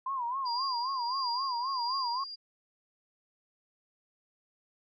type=tone with vibrato; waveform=sine; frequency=1014 Hz; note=B5; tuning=45 cents sharp; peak=-30 dBFS; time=0.06-2.24 s; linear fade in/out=5 ms; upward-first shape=sine; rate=3.8 Hz; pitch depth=140 cents each way
type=tone with tremolo; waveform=sine; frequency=4806 Hz; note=D8; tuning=39 cents sharp; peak=-32 dBFS; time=0.45-2.36 s; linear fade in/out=20 ms; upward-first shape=triangle; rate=1.5 Hz; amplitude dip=60%
effects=MP3 96 kbps